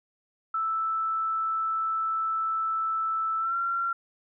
sine tone with pitch glide, 1318.5 to 1369.7 Hz, E6 to F6, 0 to -34 cents, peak -25 dBFS, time 0.54-3.93 s, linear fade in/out 5 ms, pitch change +66 cents, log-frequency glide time 3.39-3.56 s, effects none

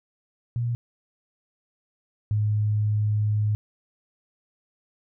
sine tone pair in turn, 118.9 / 105.73 Hz, A#2 / G#2, +35 / +31 cents, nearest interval major second, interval 204 cents, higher first, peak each -23 / -20 dBFS, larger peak second, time 0.56-0.75 / 2.31-3.55 s, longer second, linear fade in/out 0 ms, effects none

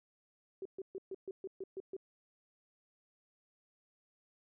sine tone bursts, 382.8 Hz, G4, 41 cents flat, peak -39 dBFS, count 9, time 0.62-1.966 s, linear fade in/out 2 ms, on 34 ms, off 130 ms, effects none

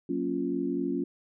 sine chord, Gb major seventh, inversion none, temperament equal, 185 / 233.1 / 277.2 / 349.2 Hz, Gb3 / Bb3 / Db4 / F4, 0 / 0 / 0 / 0 cents, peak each -36 / -35 / -30 / -32 dBFS, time 0.09-1.04 s, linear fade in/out 5 ms, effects none

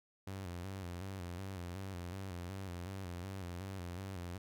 sawtooth tone with vibrato, 92 Hz, F#2, 9 cents flat, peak -38 dBFS, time 0.27-4.38 s, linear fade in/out 5 ms, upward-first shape square, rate 2.7 Hz, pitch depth 84 cents each way, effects none

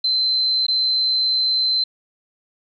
sine tone with dropouts, 4082 Hz, C8, 44 cents flat, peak -16 dBFS, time 0.04-1.84 s, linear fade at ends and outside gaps 5 ms, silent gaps 0.667-0.682 s, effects none

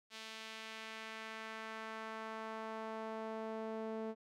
sawtooth tone with band-pass filter sweep, 221 Hz, A3, 8 cents sharp, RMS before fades -45 dBFS, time 0.1-4.15 s, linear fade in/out 50 ms, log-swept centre 3600 to 460 Hz, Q 1.1, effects none

